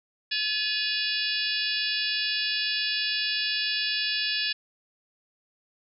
harmonic tone with a mistuned harmonic, 571 Hz, D5, 49 cents flat, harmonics 3 / 4 / 5 / 6 / 7 / 8 / 9, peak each -33 / -33 / -33 / -33 / -33 / -33 / -33 dBFS, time 0.31-4.53 s, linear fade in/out 10 ms, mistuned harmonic 4, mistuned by +150 cents, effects none

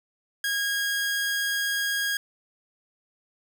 sawtooth tone, 1636 Hz, G#6, 26 cents flat, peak -21 dBFS, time 0.44-2.17 s, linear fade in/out 2 ms, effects none

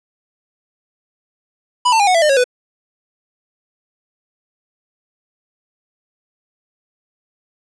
square tone with pitch steps, 987.8 / 895.4 / 811.7 / 735.8 / 666.9 / 604.6 / 548 / 496.8 Hz, B5 / A5 / G#5 / F#5 / E5 / D#5 / C#5 / B4, 0 / +30 / -40 / -10 / +20 / -50 / -20 / +10 cents, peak -11 dBFS, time 1.85-2.442 s, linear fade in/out 10 ms, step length 74 ms, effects resampled to 22050 Hz + 7-bit

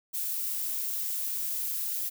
violet noise, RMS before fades -32 dBFS, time 0.13-2.1 s, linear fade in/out 20 ms, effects none

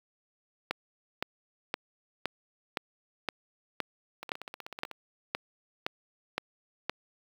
two click trains, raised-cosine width 0.3 ms, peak -24 / -13 dBFS, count 12 / 13, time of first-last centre 4.23-4.913 / 0.71-6.896 s, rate 16.1 / 1.94 Hz, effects high-pass 200 Hz 12 dB/octave + 7-bit

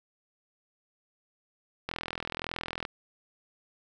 click train, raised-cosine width 0.3 ms, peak -17 dBFS, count 41, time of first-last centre 1.89-2.852 s, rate 41.6 Hz, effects none

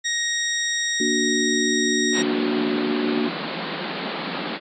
15% pulse tone, 1875 Hz, A#6, 10 cents sharp, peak -15 dBFS, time 0.04-2.23 s, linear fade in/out 20 ms
sine chord, Bb augmented, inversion none, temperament equal, 233.1 / 293.7 / 370 Hz, Bb3 / D4 / F#4, 0 / 0 / 0 cents, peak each -25 dBFS, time 1-3.29 s, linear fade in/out 5 ms
pink band-pass noise, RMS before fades -29 dBFS, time 2.12-4.6 s, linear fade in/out 50 ms, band 160 to 4500 Hz, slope 96 dB/octave
effects resampled to 16000 Hz

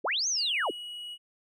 sine linear two-way sweep, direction up then down, 220 to 6500 to 220 Hz, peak -26 dBFS, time 0.04-0.71 s, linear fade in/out 10 ms, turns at 0.28 s
triangle tone with pitch glide, 2830 to 2913 Hz, F7 to F#7, +22 to -28 cents, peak -36 dBFS, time 0.35-1.18 s, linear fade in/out 50 ms, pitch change +50 cents, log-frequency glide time 0.48-0.6 s
effects none

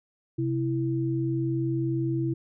sine tone pair together, 131 / 330.1 Hz, C3 / E4, +2 / +2 cents, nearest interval octave + major third, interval 1600 cents, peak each -27 dBFS, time 0.38-2.34 s, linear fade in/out 10 ms, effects none

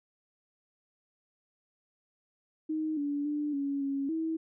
sine tone with pitch steps, 312.3 / 287.6 / 295.7 / 280.1 / 276.3 / 322.6 Hz, D#4 / D4 / D4 / C#4 / C#4 / E4, +7 / -36 / +12 / +18 / -6 / -37 cents, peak -29 dBFS, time 2.69-4.37 s, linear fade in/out 10 ms, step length 280 ms, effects none

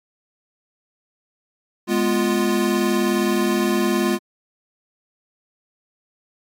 square chord, F diminished, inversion first, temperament equal, 207.7 / 246.9 / 349.2 Hz, Ab3 / Cb4 / F4, 0 / 0 / 0 cents, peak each -22 / -24 / -21 dBFS, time 1.87-4.19 s, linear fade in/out 50 ms, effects MP3 64 kbps

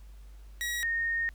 sawtooth / sine tone pair in turn, 1910 / 1844.8 Hz, A#6 / A#6, +42 / -19 cents, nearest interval minor second, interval 61 cents, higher first, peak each -27 dBFS, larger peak neither, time 0.61-0.83 / 0.83-1.29 s, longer second, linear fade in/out 0 ms, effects added 50 Hz sine -46 dBFS peak until 1.34 s + pink hiss -64 dBFS RMS until 1.34 s

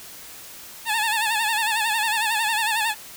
15% pulse tone with vibrato, 880 Hz, A5, in tune, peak -14 dBFS, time 0.85-2.95 s, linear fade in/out 50 ms, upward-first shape sine, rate 11 Hz, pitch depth 85 cents each way, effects white hiss -41 dBFS RMS until 3.16 s

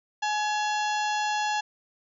harmonic tone with a mistuned harmonic, 844 Hz, G#5, 28 cents sharp, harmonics 1 / 2 / 3 / 4 / 5 / 6 / 7 / 8, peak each -26 / -32 / -36 / -38 / -40 / -42 / -43 / -44 dBFS, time 0.22-1.61 s, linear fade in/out 10 ms, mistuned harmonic 3, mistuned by +130 cents, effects none

